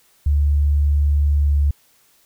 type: tone with pitch glide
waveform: sine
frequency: 72.6 to 71.93 Hz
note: D2 to D2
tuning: -19 to -35 cents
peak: -13 dBFS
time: 0.26-1.71 s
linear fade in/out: 5 ms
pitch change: -16 cents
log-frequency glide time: 1.36-1.57 s
effects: white hiss -57 dBFS RMS until 2.25 s